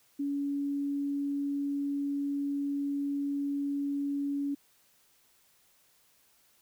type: tone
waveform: sine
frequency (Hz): 282.7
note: C#4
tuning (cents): +34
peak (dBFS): -29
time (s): 0.19-4.55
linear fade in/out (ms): 10
effects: white hiss -66 dBFS RMS until 6.61 s